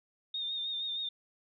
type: tone with vibrato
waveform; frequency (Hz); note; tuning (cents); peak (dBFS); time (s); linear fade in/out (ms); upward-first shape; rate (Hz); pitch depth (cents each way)
sine; 3657; A#7; -34; -33; 0.34-1.09; 5; sine; 6.4; 38
effects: none